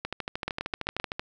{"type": "two click trains", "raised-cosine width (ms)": 0.3, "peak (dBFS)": [-15, -13], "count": [16, 5], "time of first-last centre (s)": [[0.05, 1.195], [0.48, 0.999]], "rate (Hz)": [13.1, 7.7], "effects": []}